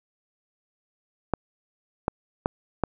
clicks, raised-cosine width 1 ms, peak -8 dBFS, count 4, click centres 1.337 / 2.081 / 2.459 / 2.837 s, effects none

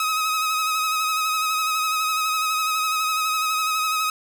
sawtooth tone with vibrato, 1270 Hz, D#6, 35 cents sharp, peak -17 dBFS, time 0-4.1 s, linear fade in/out 2 ms, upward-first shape sine, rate 12 Hz, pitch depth 29 cents each way, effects none

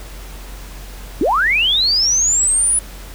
sine linear sweep, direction up, 244.3 to 10030 Hz, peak -12 dBFS, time 1.21-2.79 s, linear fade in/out 2 ms, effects added 46 Hz sine -31 dBFS peak until 3.14 s + pink hiss -38 dBFS RMS until 3.14 s

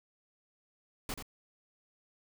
pink noise with echo, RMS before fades -37 dBFS, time 1.09-1.14 s, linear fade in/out 2 ms, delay 85 ms, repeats 1, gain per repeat -7 dB, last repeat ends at 1.225 s, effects none

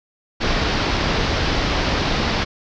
pink low-pass noise, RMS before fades -20 dBFS, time 0.4-2.45 s, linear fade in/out 20 ms, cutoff 5400 Hz, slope 48 dB/octave, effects none

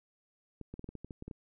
clicks, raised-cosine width 3 ms, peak -30 dBFS, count 11, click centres 0.613 / 0.74 / 0.794 / 0.843 / 0.89 / 0.953 / 1.046 / 1.108 / 1.224 / 1.28 / 1.312 s, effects none

